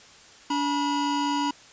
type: tone pair together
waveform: square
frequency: 287.6 / 968 Hz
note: D4 / B5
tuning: -36 / -35 cents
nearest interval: octave + major sixth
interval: 2101 cents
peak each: -27 dBFS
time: 0.5-1.51 s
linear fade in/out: 5 ms
effects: white hiss -50 dBFS RMS until 1.72 s + resampled to 16000 Hz